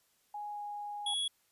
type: tone with pitch glide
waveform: sine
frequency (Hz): 830.6 to 825.8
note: G#5 to G#5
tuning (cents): 0 to -10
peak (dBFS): -38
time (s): 0.34-1.14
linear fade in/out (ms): 5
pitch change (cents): -10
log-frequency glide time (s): 0.52-0.59
type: tone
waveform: square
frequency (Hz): 3353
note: G#7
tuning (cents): +16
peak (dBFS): -32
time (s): 1.06-1.28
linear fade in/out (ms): 5
effects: white hiss -72 dBFS RMS until 1.51 s + resampled to 32000 Hz